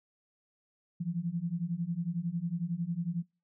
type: beating tone pair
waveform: sine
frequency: 164.81 / 175.81 Hz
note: E3 / F3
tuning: 0 / +12 cents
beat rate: 11 Hz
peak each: -35 / -33 dBFS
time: 1-3.23 s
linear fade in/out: 10 ms
effects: noise-tail reverb RT60 0.3 s tail -24 dB re dry